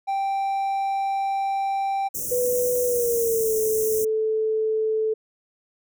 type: tone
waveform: triangle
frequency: 784 Hz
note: G5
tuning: in tune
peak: -20 dBFS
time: 0.07-2.09 s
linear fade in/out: 20 ms
type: band-stop noise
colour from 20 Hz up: white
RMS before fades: -29 dBFS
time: 2.14-4.05 s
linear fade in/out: 10 ms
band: 580 to 5700 Hz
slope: 96 dB/octave
type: tone with pitch glide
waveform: sine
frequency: 493.9 to 437.5 Hz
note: B4 to A4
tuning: 0 to -10 cents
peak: -20 dBFS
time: 2.31-5.14 s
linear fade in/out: 10 ms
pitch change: -210 cents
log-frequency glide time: 2.83-3.56 s
effects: none